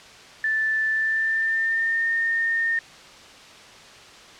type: tone with pitch glide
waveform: sine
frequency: 1760 to 1827.3 Hz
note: A6 to A#6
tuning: 0 to -35 cents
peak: -20 dBFS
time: 0.44-2.79 s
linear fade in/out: 2 ms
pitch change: +65 cents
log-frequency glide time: 0.9-2.08 s
effects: white hiss -45 dBFS RMS until 4.39 s + low-pass 5000 Hz 12 dB/octave